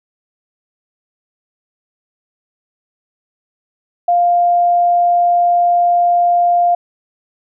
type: tone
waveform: sine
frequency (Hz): 700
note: F5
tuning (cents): +4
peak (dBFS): -9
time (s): 4.08-6.75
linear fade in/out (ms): 5
effects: none